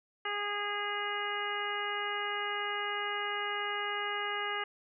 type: harmonic tone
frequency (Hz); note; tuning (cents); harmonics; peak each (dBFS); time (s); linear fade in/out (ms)
411; G#4; -18; 1 / 2 / 3 / 4 / 5 / 6 / 7; -41 / -40 / -38 / -39 / -39 / -49 / -40; 0.25-4.64; 5
effects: none